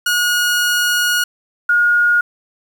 sawtooth / sine tone pair in turn, 1445 / 1433.4 Hz, F#6 / F6, -41 / +45 cents, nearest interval unison, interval 14 cents, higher first, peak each -10 dBFS, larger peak neither, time 0.06-1.24 / 1.69-2.21 s, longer first, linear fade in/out 5 ms, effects 7-bit

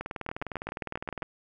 two click trains, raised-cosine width 0.5 ms, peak -19 / -18 dBFS, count 25 / 8, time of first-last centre 0.01-1.228 / 0.29-1.222 s, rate 19.7 / 7.51 Hz, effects none

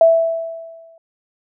sine tone with exponential decay, 659.3 Hz, E5, in tune, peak -5 dBFS, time 0.01-0.98 s, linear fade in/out 2 ms, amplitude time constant 210 ms, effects none

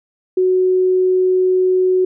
sine tone, 370 Hz, F#4, in tune, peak -11 dBFS, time 0.37-2.05 s, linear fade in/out 5 ms, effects none

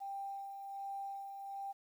sine tone with tremolo, 790 Hz, G5, 13 cents sharp, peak -39 dBFS, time 0-1.73 s, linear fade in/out 20 ms, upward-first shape sine, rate 1.3 Hz, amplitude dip 45%, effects 11-bit

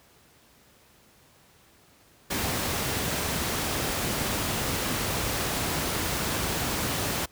pink noise, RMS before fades -28 dBFS, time 2.3-7.26 s, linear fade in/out 10 ms, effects pink hiss -58 dBFS RMS until 7.31 s + high-pass 60 Hz 12 dB/octave

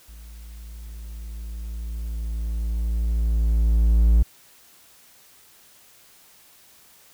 triangle tone with level ramp, 56.2 Hz, A1, 37 cents sharp, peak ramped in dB -38 to -10 dBFS, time 0.08-4.23 s, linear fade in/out 10 ms, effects white hiss -53 dBFS RMS until 7.13 s

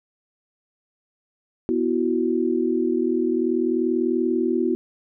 sine chord, B suspended fourth, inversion none, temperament equal, 246.9 / 329.6 / 370 Hz, B3 / E4 / F#4, 0 / 0 / 0 cents, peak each -24 / -23 / -23 dBFS, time 1.69-4.75 s, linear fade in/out 0 ms, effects none

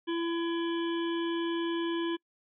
harmonic tone, 336.2 Hz, E4, 34 cents sharp, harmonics 1 / 3 / 5 / 7 / 9 / 10, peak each -29 / -40 / -42 / -50 / -43 / -45 dBFS, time 0.07-2.17 s, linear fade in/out 20 ms, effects noise-tail reverb RT60 0.1 s tail -26 dB re dry

